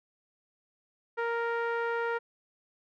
sawtooth tone with low-pass filter, 466.2 Hz, A#4, in tune, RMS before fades -31 dBFS, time 1.17-2.19 s, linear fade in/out 20 ms, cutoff 1600 Hz, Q 2, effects none

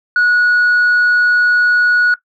sine tone, 1460 Hz, F#6, 24 cents flat, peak -7 dBFS, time 0.16-2.14 s, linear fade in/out 2 ms, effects noise-tail reverb RT60 0.1 s tail -17 dB re dry + tanh soft clip ceiling -7 dBFS

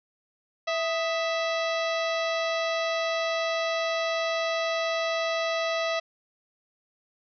harmonic tone with a mistuned harmonic, 659.3 Hz, E5, in tune, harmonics 1 / 2 / 3 / 4 / 5 / 6 / 7 / 8 / 9, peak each -27 / -33 / -34 / -36 / -39 / -38 / -44 / -44 / -46 dBFS, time 0.67-6 s, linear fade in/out 10 ms, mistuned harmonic 2, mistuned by -86 cents, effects none

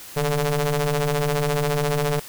sawtooth ring-modulated tone, 144.4 Hz, D3, 29 cents flat, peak -13 dBFS, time 0.16-2.2 s, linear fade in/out 10 ms, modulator 296 Hz, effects white hiss -40 dBFS RMS until 2.28 s

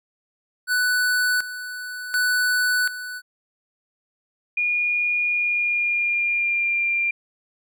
square tone with tremolo, 1490 Hz, F#6, 12 cents sharp, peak -19 dBFS, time 0.67-3.22 s, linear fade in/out 50 ms, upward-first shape square, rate 0.68 Hz, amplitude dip 75%
sine tone with pitch glide, 2434 to 2384 Hz, D#7 to D7, -39 to +25 cents, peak -19 dBFS, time 4.57-7.11 s, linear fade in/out 5 ms, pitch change -36 cents, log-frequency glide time 5.27-6.86 s
effects none

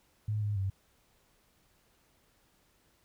sine tone with pitch steps, 106.4 / 103.8 / 96.6 Hz, G#2 / G#2 / G2, +42 / 0 / -25 cents, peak -29 dBFS, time 0.28-0.7 s, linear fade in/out 5 ms, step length 140 ms, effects pink hiss -69 dBFS RMS until 3.04 s

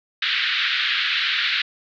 white band-pass noise, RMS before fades -22 dBFS, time 0.22-1.62 s, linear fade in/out 5 ms, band 1400 to 4000 Hz, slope 48 dB/octave, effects none

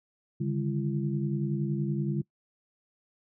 sine tone cluster, 141.7 / 152.3 / 201.6 / 338.8 Hz, C#3 / D#3 / G3 / E4, +38 / -37 / +49 / +48 cents, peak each -29 / -36 / -32 / -36 dBFS, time 0.4-2.22 s, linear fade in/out 10 ms, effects noise-tail reverb RT60 0.1 s tail -22 dB re dry

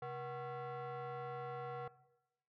sine tone with frequency modulation, 133.4 Hz, C3, 34 cents sharp, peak -39 dBFS, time 0.02-1.88 s, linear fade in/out 5 ms, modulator 613 Hz, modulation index 1.7, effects noise-tail reverb RT60 0.9 s tail -20 dB re dry + tanh soft clip ceiling -41 dBFS

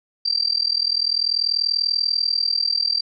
sine tone with amplitude modulation, 4699 Hz, D8, in tune, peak -14 dBFS, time 0.25-3.01 s, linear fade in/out 10 ms, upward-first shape sine, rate 40.4 Hz, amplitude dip 95%, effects none

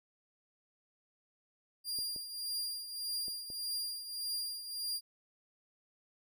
sawtooth tone with tremolo, 4796 Hz, D8, 36 cents sharp, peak -31 dBFS, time 1.84-5.01 s, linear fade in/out 50 ms, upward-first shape triangle, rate 1.7 Hz, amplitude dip 70%
clicks, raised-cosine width 2 ms, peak -39 dBFS, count 4, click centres 1.988 / 2.162 / 3.282 / 3.502 s
effects none

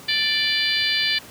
harmonic tone with a mistuned harmonic, 587.3 Hz, D5, in tune, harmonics 3 / 4 / 5 / 6 / 7 / 8, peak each -26 / -26 / -26 / -26 / -26 / -26 dBFS, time 0.08-1.19 s, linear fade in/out 10 ms, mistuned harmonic 5, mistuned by +16 cents, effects pink hiss -42 dBFS RMS until 1.3 s + high-pass 100 Hz 12 dB/octave

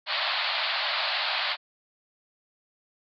white band-pass noise, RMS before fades -28 dBFS, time 0.06-1.57 s, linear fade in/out 50 ms, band 580 to 4600 Hz, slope 96 dB/octave, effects none

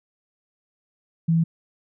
sine tone, 164.81 Hz, E3, in tune, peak -16 dBFS, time 1.28-1.44 s, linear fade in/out 10 ms, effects none

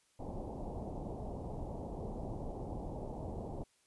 pink low-pass noise, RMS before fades -42 dBFS, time 0.19-3.64 s, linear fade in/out 10 ms, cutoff 880 Hz, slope 48 dB/octave, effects white hiss -72 dBFS RMS until 3.86 s + resampled to 24000 Hz

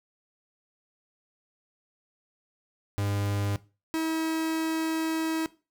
45% pulse tone pair in turn, 101.2 / 321.3 Hz, G#2 / E4, -44 / -44 cents, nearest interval octave + minor sixth, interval 2000 cents, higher second, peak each -26 dBFS, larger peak neither, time 2.98-3.56 / 3.94-5.46 s, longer second, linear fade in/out 0 ms, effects noise-tail reverb RT60 0.3 s tail -18 dB re dry

